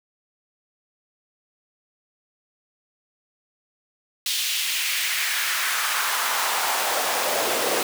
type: noise with high-pass filter sweep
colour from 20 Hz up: pink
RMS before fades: -24 dBFS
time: 4.26-7.83 s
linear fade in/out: 2 ms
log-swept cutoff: 3400 to 420 Hz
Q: 1.8
effects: none